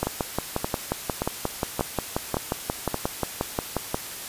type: two click trains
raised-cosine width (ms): 1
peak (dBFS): -9 / -10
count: 23 / 6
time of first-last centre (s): 0.03-3.945 / 0.07-2.944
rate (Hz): 5.62 / 1.74
effects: white hiss -36 dBFS RMS until 4.28 s + resampled to 32000 Hz